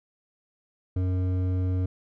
sine tone with hard clipping, 92.1 Hz, F#2, 7 cents flat, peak -25 dBFS, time 0.96-1.86 s, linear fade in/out 5 ms, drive 10 dB, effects none

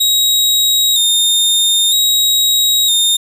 sawtooth tone with vibrato, 3729 Hz, A#7, in tune, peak -7 dBFS, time 0-3.17 s, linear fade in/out 10 ms, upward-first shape square, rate 0.52 Hz, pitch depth 37 cents each way, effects 8-bit

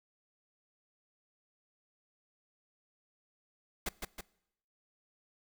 pink noise with echo, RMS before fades -35 dBFS, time 3.86-3.89 s, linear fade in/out 5 ms, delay 160 ms, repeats 2, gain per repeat -4 dB, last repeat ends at 4.21 s, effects noise-tail reverb RT60 0.8 s tail -22 dB re dry

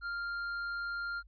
triangle tone with tanh clipping, 1397 Hz, F6, in tune, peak -36 dBFS, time 0.01-1.23 s, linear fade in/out 50 ms, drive 11 dB, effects added 50 Hz sine -55 dBFS peak until 1.27 s + resampled to 11025 Hz

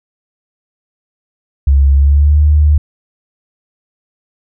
sine tone with pitch glide, 69 to 74.81 Hz, C#2 to D2, -7 to +33 cents, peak -5 dBFS, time 1.67-2.78 s, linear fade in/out 5 ms, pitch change +140 cents, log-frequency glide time 1.94-2.38 s, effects none

